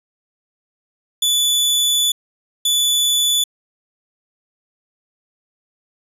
sawtooth tone bursts at uneven times, 3468 Hz, A7, 26 cents flat, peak -11 dBFS, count 2, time 1.22-2.12 / 2.65-3.44 s, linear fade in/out 5 ms, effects resampled to 32000 Hz + 8-bit

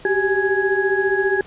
sine tone cluster, 381.8 / 396.6 / 832 / 1664 Hz, G4 / G4 / G#5 / G#6, -46 / +20 / +3 / +3 cents, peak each -20 / -21 / -28 / -21 dBFS, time 0.05-1.41 s, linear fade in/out 2 ms, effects pink hiss -44 dBFS RMS until 1.46 s + resampled to 8000 Hz

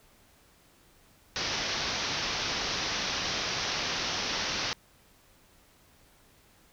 white low-pass noise, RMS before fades -32 dBFS, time 1.36-4.73 s, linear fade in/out 0 ms, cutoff 6000 Hz, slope 96 dB/octave, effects pink hiss -61 dBFS RMS until 6.72 s

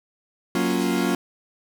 40% pulse chord, Gb major seventh, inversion none, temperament equal, 185 / 233.1 / 277.2 / 349.2 Hz, Gb3 / Bb3 / Db4 / F4, 0 / 0 / 0 / 0 cents, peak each -25 dBFS, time 0.55-1.15 s, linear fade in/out 2 ms, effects none

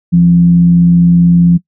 sine tone with frequency modulation, 172.6 Hz, F3, 20 cents flat, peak -3 dBFS, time 0.12-1.58 s, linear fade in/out 20 ms, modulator 95.4 Hz, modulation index 0.23, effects noise-tail reverb RT60 0.1 s tail -21 dB re dry + high-pass 80 Hz 12 dB/octave

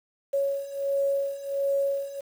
sine beating tone pair, 554.4 / 555.8 Hz, C#5 / C#5, 0 / +4 cents, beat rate 1.4 Hz, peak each -29 / -26 dBFS, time 0.33-2.21 s, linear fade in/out 10 ms, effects 8-bit

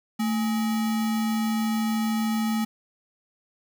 sine tone with sample-and-hold, 221.6 Hz, A3, 13 cents sharp, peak -22 dBFS, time 0.19-2.65 s, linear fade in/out 10 ms, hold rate 1050 Hz, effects none

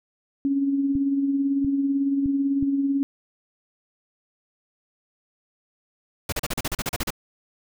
sine tone with tremolo, 277.2 Hz, C#4, in tune, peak -18 dBFS, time 0.45-3.03 s, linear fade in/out 0 ms, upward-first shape sine, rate 18 Hz, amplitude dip 40%
clicks, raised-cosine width 5 ms, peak -20 dBFS, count 4, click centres 0.954 / 1.647 / 2.259 / 2.627 s
pink noise bursts, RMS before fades -26 dBFS, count 12, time 6.29-7.105 s, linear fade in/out 5 ms, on 34 ms, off 37 ms
effects none

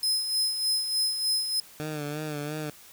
sawtooth tone with tremolo, 5100 Hz, D#8, 42 cents sharp, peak -20 dBFS, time 0.03-1.6 s, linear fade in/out 2 ms, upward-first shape sine, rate 3.3 Hz, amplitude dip 55%
15% pulse tone with vibrato, 150.2 Hz, D3, 39 cents sharp, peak -25 dBFS, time 1.8-2.7 s, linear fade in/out 0 ms, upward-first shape sine, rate 2.9 Hz, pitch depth 54 cents each way
effects white hiss -51 dBFS RMS until 2.92 s

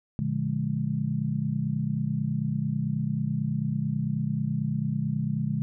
sine chord, Bb dominant seventh, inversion none, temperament just, 116.54 / 145.68 / 174.81 / 209.8 Hz, Bb2 / D3 / F3 / Ab3, 0 / -14 / +2 / +18 cents, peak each -33 / -28 / -34 / -30 dBFS, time 0.19-5.62 s, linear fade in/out 0 ms, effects none

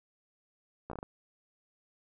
slowing click train, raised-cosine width 1 ms, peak -26 dBFS, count 6, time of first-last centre 0.9-1.029 s, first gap 14 ms, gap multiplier 1.31, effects none

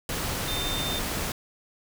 sine tone in noise, 3600 Hz, A7, 39 cents sharp, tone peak -31 dBFS, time 0.48-0.99 s, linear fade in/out 2 ms, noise pink, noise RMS -30 dBFS, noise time 0.09-1.32 s, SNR -4 dB, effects none

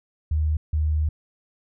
sine tone pair in turn, 77 / 76.72 Hz, D#2 / D#2, -17 / -24 cents, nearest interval unison, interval 7 cents, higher first, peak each -19 dBFS, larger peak neither, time 0.31-0.57 / 0.73-1.09 s, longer second, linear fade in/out 5 ms, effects none

